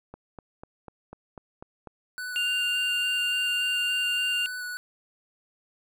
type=click train; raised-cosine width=1 ms; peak=-27 dBFS; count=8; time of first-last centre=0.14-1.873 s; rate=4.04 Hz
type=tone with vibrato; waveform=square; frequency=1483 Hz; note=F#6; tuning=4 cents sharp; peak=-33 dBFS; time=2.18-4.77 s; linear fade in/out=0 ms; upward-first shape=square; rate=3.5 Hz; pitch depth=11 cents each way
type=tone; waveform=triangle; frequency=2794 Hz; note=F7; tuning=in tune; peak=-23 dBFS; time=2.36-4.46 s; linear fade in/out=0 ms
effects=none